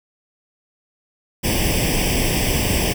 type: noise with comb filter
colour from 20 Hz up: pink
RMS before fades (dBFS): -19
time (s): 1.43-2.94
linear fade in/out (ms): 20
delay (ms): 0.37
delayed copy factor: +0.9
effects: none